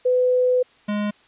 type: tone pair in turn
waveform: sine / square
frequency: 502 / 207.6 Hz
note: B4 / G#3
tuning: +28 / 0 cents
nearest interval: octave + minor third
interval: 1528 cents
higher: first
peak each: -15 / -22 dBFS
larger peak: first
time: 0.05-0.63 / 0.88-1.11 s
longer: first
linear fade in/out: 10 ms
effects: white hiss -55 dBFS RMS until 1.27 s + resampled to 8000 Hz